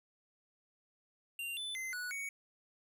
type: tone with pitch steps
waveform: square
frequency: 2777 / 3503 / 2065 / 1472 / 2235 Hz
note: F7 / A7 / C7 / F#6 / C#7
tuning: -10 / -8 / -23 / -9 / +14 cents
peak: -39 dBFS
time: 1.39-2.29 s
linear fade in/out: 2 ms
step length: 180 ms
effects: none